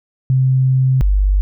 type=tone pair in turn; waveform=sine; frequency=130.81 / 49 Hz; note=C3 / G1; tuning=0 / 0 cents; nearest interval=octave + perfect fourth; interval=1700 cents; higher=first; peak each=-10 dBFS; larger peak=neither; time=0.3-1.01 / 1.01-1.41 s; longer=first; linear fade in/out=0 ms; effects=none